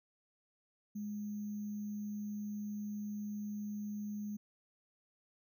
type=tone with sample-and-hold; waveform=sine; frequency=207.7 Hz; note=G#3; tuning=in tune; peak=-38 dBFS; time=0.95-4.37 s; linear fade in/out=10 ms; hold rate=6300 Hz; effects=none